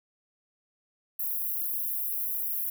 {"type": "high-pass noise", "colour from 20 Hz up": "white", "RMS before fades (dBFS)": -31, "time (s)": [1.19, 2.7], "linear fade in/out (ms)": 5, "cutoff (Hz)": 11000, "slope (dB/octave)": 96, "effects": []}